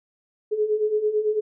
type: beating tone pair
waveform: sine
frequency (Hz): 419.4 / 428.4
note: G#4 / A4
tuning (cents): +17 / -46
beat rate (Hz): 9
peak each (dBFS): -26 / -21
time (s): 0.51-1.41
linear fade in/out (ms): 20
effects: none